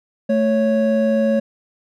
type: tone pair together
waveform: triangle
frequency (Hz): 220.6 / 554.4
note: A3 / C#5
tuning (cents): +5 / 0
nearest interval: octave + major third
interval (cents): 1595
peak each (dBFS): -15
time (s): 0.29-1.4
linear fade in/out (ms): 10
effects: none